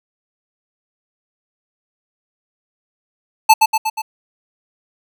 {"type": "tone with echo", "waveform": "square", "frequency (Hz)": 875, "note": "A5", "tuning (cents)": -10, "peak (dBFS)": -5, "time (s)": [3.49, 3.54], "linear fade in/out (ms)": 10, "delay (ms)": 120, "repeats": 4, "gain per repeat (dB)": -4, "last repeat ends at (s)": 4.02, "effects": []}